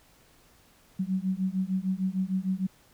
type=beating tone pair; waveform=sine; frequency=185 / 191.6 Hz; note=F#3 / G3; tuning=0 / -39 cents; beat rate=6.6 Hz; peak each=-29 dBFS; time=0.99-2.67 s; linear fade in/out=10 ms; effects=pink hiss -60 dBFS RMS until 2.93 s